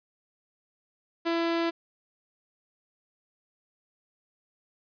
sawtooth tone, 334.9 Hz, E4, 27 cents sharp, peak -21 dBFS, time 1.25-1.71 s, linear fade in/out 20 ms, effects resampled to 11025 Hz + 10-bit

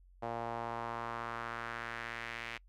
sawtooth tone with band-pass filter sweep, 116.54 Hz, A#2, in tune, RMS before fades -41 dBFS, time 0.22-2.58 s, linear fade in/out 10 ms, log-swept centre 720 to 2300 Hz, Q 2.1, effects noise-tail reverb RT60 0.1 s tail -25 dB re dry + added 45 Hz sine -58 dBFS peak until 2.68 s

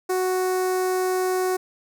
sawtooth tone with notch filter, 370 Hz, F#4, in tune, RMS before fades -23 dBFS, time 0.09-1.57 s, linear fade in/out 10 ms, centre 3100 Hz, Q 0.65, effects none

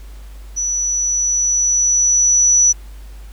sine tone with level ramp, 5920 Hz, F#8, in tune, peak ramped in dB -17 to -8 dBFS, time 0.56-2.73 s, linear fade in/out 20 ms, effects added 50 Hz sine -32 dBFS peak until 3.32 s + pink hiss -48 dBFS RMS until 3.32 s

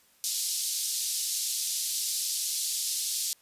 pink band-pass noise, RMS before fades -31 dBFS, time 0.24-3.33 s, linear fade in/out 0 ms, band 4200 to 13000 Hz, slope 24 dB/octave, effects white hiss -63 dBFS RMS until 3.41 s + resampled to 32000 Hz

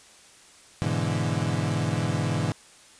35% pulse chord, E dominant seventh, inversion first, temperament equal, 103.83 / 123.47 / 146.83 / 164.81 Hz, G#2 / B2 / D3 / E3, 0 / 0 / 0 / 0 cents, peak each -28 dBFS, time 0.82-2.52 s, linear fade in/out 0 ms, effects white hiss -52 dBFS RMS until 2.99 s + resampled to 22050 Hz

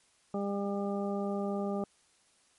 harmonic tone, 200.4 Hz, G3, 38 cents sharp, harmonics 1 / 2 / 3 / 4 / 6, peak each -33 / -36 / -38 / -41 / -45 dBFS, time 0.34-1.84 s, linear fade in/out 2 ms, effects white hiss -67 dBFS RMS until 2.58 s + MP3 48 kbps

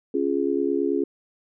sine chord, Db major, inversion none, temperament just, 277.2 / 346.5 / 415.8 Hz, Db4 / F4 / Ab4, 0 / -14 / +2 cents, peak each -25 dBFS, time 0.14-1.04 s, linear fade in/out 5 ms, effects none

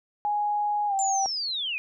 sine tone with pitch glide, 830.6 to 779.5 Hz, G#5 to G5, 0 to -10 cents, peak -23 dBFS, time 0.25-1.26 s, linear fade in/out 0 ms, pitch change -110 cents, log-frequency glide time 0.87-0.95 s
sine linear sweep, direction down, 7320 to 2407 Hz, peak -27 dBFS, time 0.99-1.78 s, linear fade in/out 0 ms
effects none

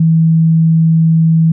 sine tone, 162.4 Hz, E3, 26 cents flat, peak -6 dBFS, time 0-1.52 s, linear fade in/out 5 ms, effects none

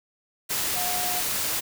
sine tone in noise, 720 Hz, F#5, 47 cents flat, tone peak -31 dBFS, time 0.75-1.21 s, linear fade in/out 20 ms, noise white, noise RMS -27 dBFS, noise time 0.49-1.61 s, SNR -7 dB, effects none

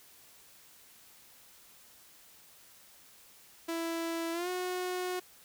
sawtooth tone with pitch glide, 331.7 to 363.8 Hz, E4 to F#4, +11 to -29 cents, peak -29 dBFS, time 3.68-5.2 s, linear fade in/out 10 ms, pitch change +160 cents, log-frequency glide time 4.32-4.49 s, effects white hiss -58 dBFS RMS until 5.44 s

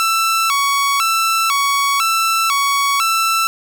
sawtooth tone with vibrato, 1221 Hz, D#6, 33 cents flat, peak -10 dBFS, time 0-3.47 s, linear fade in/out 0 ms, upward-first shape square, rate 1 Hz, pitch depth 150 cents each way, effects none

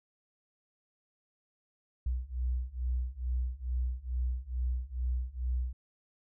sine beating tone pair, 61 / 63.3 Hz, B1 / B1, -21 / +43 cents, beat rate 2.3 Hz, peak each -34 / -33 dBFS, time 2.06-5.73 s, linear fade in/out 5 ms, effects none

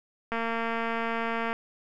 click train, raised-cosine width 0.5 ms, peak -16 dBFS, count 278, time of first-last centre 0.32-1.53 s, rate 229 Hz, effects none

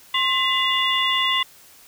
sine tone cluster, 1061 / 2019 / 2835 / 3470 Hz, C6 / B6 / F7 / A7, +24 / +38 / +25 / -25 cents, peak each -23 dBFS, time 0.14-1.43 s, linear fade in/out 5 ms, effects tanh soft clip ceiling -8 dBFS + white hiss -49 dBFS RMS until 1.87 s

